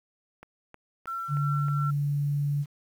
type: click train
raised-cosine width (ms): 0.5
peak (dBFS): -30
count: 5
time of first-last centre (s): 0.43-1.684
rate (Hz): 3.19
type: tone with tremolo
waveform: sine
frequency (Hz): 1352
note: E6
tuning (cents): +43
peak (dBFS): -30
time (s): 1.07-1.91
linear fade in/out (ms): 10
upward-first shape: sine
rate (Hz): 2.8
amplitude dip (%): 35
type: tone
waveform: sine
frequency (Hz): 143.9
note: D3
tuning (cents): -35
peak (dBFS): -24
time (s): 1.28-2.66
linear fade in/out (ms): 50
effects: 9-bit